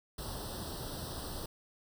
pink noise with comb filter, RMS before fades -41 dBFS, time 0.18-1.46 s, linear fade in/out 5 ms, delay 0.22 ms, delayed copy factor +0.95, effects none

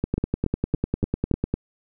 two click trains, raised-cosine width 3 ms, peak -9 / -11 dBFS, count 16 / 5, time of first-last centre 0.04-1.54 / 0.18-1.313 s, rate 10 / 3.53 Hz, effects none

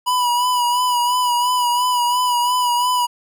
square tone with vibrato, 981 Hz, B5, 12 cents flat, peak -16 dBFS, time 0.06-3.07 s, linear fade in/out 20 ms, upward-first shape sine, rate 2.9 Hz, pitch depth 37 cents each way, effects none

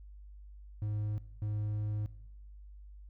triangle tone bursts at uneven times, 105.4 Hz, G#2, 26 cents sharp, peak -30 dBFS, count 2, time 0.82-1.18 / 1.42-2.06 s, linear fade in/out 0 ms, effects noise-tail reverb RT60 1.0 s tail -20 dB re dry + added 50 Hz sine -48 dBFS peak until 3.09 s

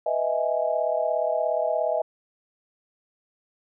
sine chord, E major seventh, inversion second, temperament equal, 493.9 / 622.3 / 659.3 / 830.6 Hz, B4 / D#5 / E5 / G#5, 0 / 0 / 0 / 0 cents, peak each -31 / -25 / -26 / -31 dBFS, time 0.06-2.02 s, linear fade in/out 5 ms, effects none

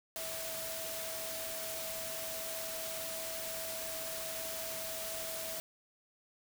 sine tone in noise, 650 Hz, E5, 24 cents flat, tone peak -44 dBFS, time 0.16-5.6 s, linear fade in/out 0 ms, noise white, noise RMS -41 dBFS, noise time 0.16-5.6 s, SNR -6 dB, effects none

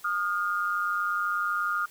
sine tone pair together, 1227.9 / 1416 Hz, D#6 / F6, -23 / +23 cents, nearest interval major second, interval 246 cents, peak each -28 dBFS, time 0.04-1.86 s, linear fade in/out 10 ms, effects white hiss -53 dBFS RMS until 1.9 s

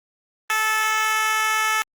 10% pulse tone with high-pass filter, 435.7 Hz, A4, 17 cents flat, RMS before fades -21 dBFS, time 0.5-1.82 s, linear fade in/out 0 ms, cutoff 1200 Hz, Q 1.4, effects Opus 24 kbps

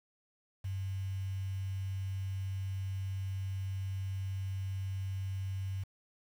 sine tone with quantisation, 96.1 Hz, G2, 34 cents flat, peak -34 dBFS, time 0.64-5.84 s, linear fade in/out 10 ms, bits 9, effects none

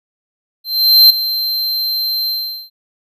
square tone with ADSR envelope, 4127 Hz, C8, 25 cents flat, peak -3 dBFS, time 0.64-2.7 s, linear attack 460 ms, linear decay 7 ms, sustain -13 dB, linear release 420 ms, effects none

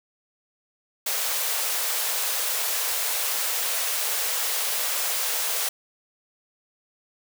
white high-pass noise, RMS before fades -26 dBFS, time 1.06-5.69 s, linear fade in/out 5 ms, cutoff 430 Hz, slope 96 dB/octave, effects none

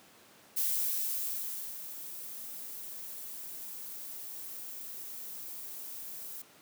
violet noise with ADSR envelope, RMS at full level -30 dBFS, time 0.56-6.42 s, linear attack 16 ms, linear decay 1200 ms, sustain -13 dB, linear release 4 ms, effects pink hiss -58 dBFS RMS until 6.61 s + high-pass 200 Hz 12 dB/octave

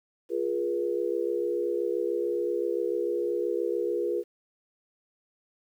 sine chord, F diminished, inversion none, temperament equal with one note detuned, 349.2 / 415.3 / 482.6 Hz, F4 / Ab4 / Cb5, 0 / 0 / -40 cents, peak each -30 dBFS, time 0.29-4.24 s, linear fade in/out 50 ms, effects 10-bit

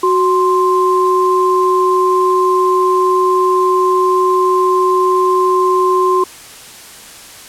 sine tone pair together, 370 / 1046.5 Hz, F#4 / C6, 0 / 0 cents, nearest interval octave + tritone, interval 1800 cents, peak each -12 dBFS, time 0.03-6.24 s, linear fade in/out 5 ms, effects white hiss -35 dBFS RMS until 7.48 s + low-pass 11000 Hz 12 dB/octave

